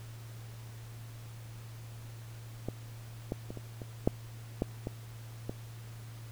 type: clicks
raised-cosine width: 2 ms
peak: -21 / -19 / -26 / -29 / -28 / -11 / -15 / -22 / -22 dBFS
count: 9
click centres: 2.686 / 3.321 / 3.505 / 3.573 / 3.818 / 4.075 / 4.621 / 4.871 / 5.495 s
effects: added 114 Hz sine -44 dBFS peak until 6.31 s + pink hiss -55 dBFS RMS until 6.31 s